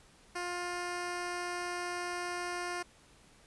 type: tone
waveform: 10% pulse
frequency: 353.4 Hz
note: F4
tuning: 21 cents sharp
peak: -27 dBFS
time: 0.35-2.83 s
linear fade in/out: 10 ms
effects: pink hiss -61 dBFS RMS until 3.46 s + resampled to 24000 Hz